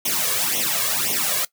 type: noise with flanger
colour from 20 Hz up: white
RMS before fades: -22 dBFS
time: 0.05-1.45 s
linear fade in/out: 5 ms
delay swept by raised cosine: 0.32 to 1.82 ms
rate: 1.9 Hz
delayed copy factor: +0.85
effects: noise-tail reverb RT60 0.1 s tail -19 dB re dry + high-pass 150 Hz 12 dB/octave